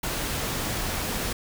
pink noise, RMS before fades -29 dBFS, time 0.03-1.33 s, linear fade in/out 5 ms, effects none

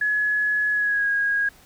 sine tone with pitch glide, 1694 to 1641 Hz, G#6 to G#6, +34 to -21 cents, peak -19 dBFS, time 0.01-1.49 s, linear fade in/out 5 ms, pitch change -55 cents, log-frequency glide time 0.71-1.09 s, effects pink hiss -52 dBFS RMS until 1.65 s

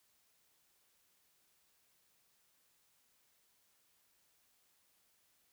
silence, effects white hiss -74 dBFS RMS until 5.52 s

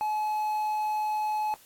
triangle tone with quantisation, 853 Hz, G#5, 46 cents sharp, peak -24 dBFS, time 0.01-1.54 s, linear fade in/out 0 ms, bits 9, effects white hiss -56 dBFS RMS until 1.65 s + AAC 64 kbps

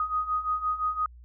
sine beating tone pair, 1244.5 / 1250.3 Hz, D#6 / D#6, 0 / +8 cents, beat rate 5.8 Hz, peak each -31 / -27 dBFS, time 0-1.06 s, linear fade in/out 2 ms, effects added 60 Hz sine -46 dBFS peak until 1.24 s

